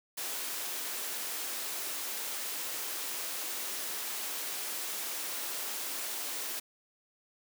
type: high-pass noise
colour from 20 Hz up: white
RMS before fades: -37 dBFS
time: 0.17-6.6 s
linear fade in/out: 10 ms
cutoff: 260 Hz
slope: 24 dB/octave
effects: none